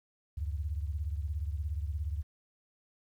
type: beating tone pair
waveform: sine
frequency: 72.2 / 89.2 Hz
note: D2 / F2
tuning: -29 / +37 cents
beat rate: 17 Hz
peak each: -33 / -38 dBFS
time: 0.37-2.23 s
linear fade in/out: 10 ms
effects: 11-bit